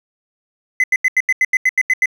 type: tone bursts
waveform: triangle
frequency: 2032 Hz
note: B6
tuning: 49 cents sharp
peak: -8 dBFS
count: 11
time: 0.8-2.058 s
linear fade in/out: 2 ms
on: 38 ms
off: 84 ms
effects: tanh soft clip ceiling -4 dBFS